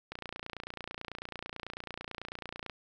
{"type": "click train", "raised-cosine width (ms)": 0.3, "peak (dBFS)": -23, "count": 76, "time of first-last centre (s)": [0.12, 2.697], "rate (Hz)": 29.1, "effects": []}